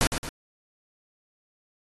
pink noise with echo, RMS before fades -21 dBFS, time 0.01-0.07 s, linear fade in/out 0 ms, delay 110 ms, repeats 2, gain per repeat -7 dB, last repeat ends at 0.29 s, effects AAC 32 kbps

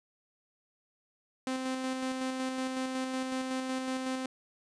sawtooth tone with tremolo, 260 Hz, C4, 11 cents flat, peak -27 dBFS, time 1.47-4.26 s, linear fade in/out 2 ms, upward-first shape square, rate 5.4 Hz, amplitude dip 30%, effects resampled to 22050 Hz

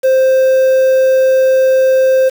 triangle tone with quantisation, 524 Hz, C5, 2 cents sharp, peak -5 dBFS, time 0.03-2.3 s, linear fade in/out 20 ms, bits 5, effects none

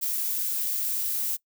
violet noise, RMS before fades -28 dBFS, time 0.01-1.37 s, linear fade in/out 20 ms, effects noise-tail reverb RT60 0.1 s tail -21 dB re dry

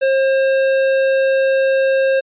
triangle tone with tanh clipping, 535 Hz, C5, 38 cents sharp, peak -14 dBFS, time 0.01-2.21 s, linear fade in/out 20 ms, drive 18 dB, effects resampled to 8000 Hz

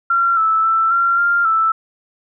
sine tone with pitch steps, 1371 / 1313 / 1329 / 1374 / 1395 / 1321 Hz, F6 / E6 / E6 / F6 / F6 / E6, -32 / -7 / +14 / -29 / -2 / +3 cents, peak -12 dBFS, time 0.1-1.72 s, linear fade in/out 5 ms, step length 270 ms, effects none

